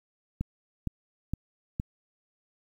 click train, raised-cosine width 5 ms, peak -17 dBFS, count 4, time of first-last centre 0.41-1.799 s, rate 2.16 Hz, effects 9-bit

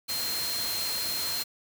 sine tone in noise, 4186 Hz, C8, in tune, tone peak -31 dBFS, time 0.08-1.44 s, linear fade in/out 20 ms, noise white, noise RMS -33 dBFS, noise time 0.08-1.44 s, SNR -1 dB, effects none

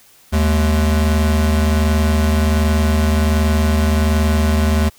square tone pair together, 77.74 / 211.9 Hz, D#2 / G#3, -1 / +35 cents, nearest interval octave + perfect fourth, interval 1736 cents, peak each -14 / -20 dBFS, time 0.32-4.9 s, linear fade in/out 20 ms, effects white hiss -49 dBFS RMS until 4.98 s

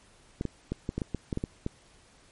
clicks, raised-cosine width 3 ms, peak -17 dBFS, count 11, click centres 0.411 / 0.453 / 0.72 / 0.891 / 0.98 / 1.018 / 1.147 / 1.328 / 1.374 / 1.439 / 1.664 s, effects pink hiss -59 dBFS RMS until 2.31 s + MP3 48 kbps

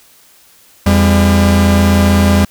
45% pulse tone pair together, 85.17 / 199.9 Hz, F2 / G3, -43 / +34 cents, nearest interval octave + minor third, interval 1477 cents, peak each -10 dBFS, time 0.86-2.45 s, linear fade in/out 5 ms, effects white hiss -46 dBFS RMS until 2.5 s

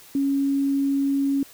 sine tone, 276.9 Hz, C#4, 2 cents flat, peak -19 dBFS, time 0.15-1.43 s, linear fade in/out 2 ms, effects white hiss -48 dBFS RMS until 1.53 s

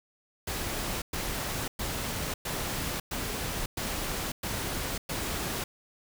pink noise bursts, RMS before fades -33 dBFS, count 8, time 0.47-5.64 s, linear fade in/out 5 ms, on 550 ms, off 110 ms, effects none

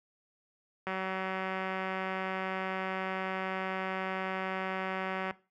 click train, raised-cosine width 0.5 ms, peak -20 dBFS, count 840, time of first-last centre 0.87-5.309 s, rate 189 Hz, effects noise-tail reverb RT60 0.3 s tail -18 dB re dry + high-pass 80 Hz 12 dB/octave

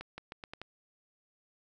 accelerating click train, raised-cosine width 0.3 ms, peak -26 dBFS, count 6, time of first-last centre 0.01-0.616 s, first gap 170 ms, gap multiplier 0.83, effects none

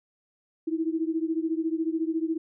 sine beating tone pair, 318.8 / 332.8 Hz, D#4 / E4, +42 / +17 cents, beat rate 14 Hz, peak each -27 / -29 dBFS, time 0.67-2.38 s, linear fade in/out 10 ms, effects none

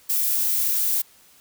violet noise, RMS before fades -22 dBFS, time 0.09-1.02 s, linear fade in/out 10 ms, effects white hiss -54 dBFS RMS until 1.4 s

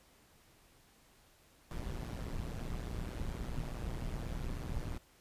brown noise with amplitude modulation, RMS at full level -36 dBFS, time 1.71-4.98 s, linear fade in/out 2 ms, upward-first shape sine, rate 119 Hz, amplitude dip 75%, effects pink hiss -65 dBFS RMS until 5.2 s + resampled to 32000 Hz

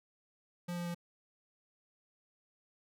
square tone with pitch steps, 175.1 / 173.89 / 172.69 Hz, F3 / F3 / F3, +5 / -7 / -19 cents, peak -37 dBFS, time 0.68-0.947 s, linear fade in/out 10 ms, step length 89 ms, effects none

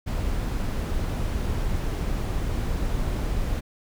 brown noise, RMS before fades -26 dBFS, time 0.06-3.61 s, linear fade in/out 20 ms, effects none

